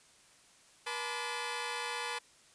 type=tone cluster; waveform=15% pulse; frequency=480 / 859 / 1015 / 1175 Hz; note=B4 / A5 / B5 / D6; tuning=-49 / -42 / +47 / +1 cents; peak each=-35 / -34 / -35 / -37 dBFS; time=0.86-2.19 s; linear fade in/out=10 ms; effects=white hiss -62 dBFS RMS until 2.54 s + resampled to 22050 Hz